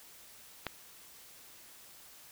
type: click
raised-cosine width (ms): 0.3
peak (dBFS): -18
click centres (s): 0.667
effects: white hiss -55 dBFS RMS until 2.31 s